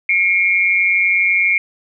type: tone pair together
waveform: sine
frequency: 2166 / 2354 Hz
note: C#7 / D7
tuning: -41 / +3 cents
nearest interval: minor second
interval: 144 cents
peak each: -14 / -15 dBFS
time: 0.09-1.58 s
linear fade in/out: 2 ms
effects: none